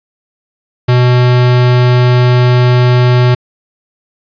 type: tone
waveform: square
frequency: 124 Hz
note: B2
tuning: 7 cents sharp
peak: -6 dBFS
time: 0.88-3.35 s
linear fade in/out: 10 ms
effects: resampled to 11025 Hz + 7-bit